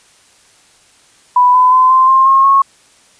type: tone with pitch steps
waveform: sine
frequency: 990 / 1006.7 / 1023.7 / 1041 / 1058.6 / 1076.5 / 1094.7 Hz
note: B5 / B5 / C6 / C6 / C6 / C6 / C#6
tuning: +4 / +33 / -38 / -9 / +20 / +49 / -22 cents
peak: -5 dBFS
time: 1.36-2.62 s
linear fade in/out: 5 ms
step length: 180 ms
effects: white hiss -48 dBFS RMS until 3.19 s + resampled to 22050 Hz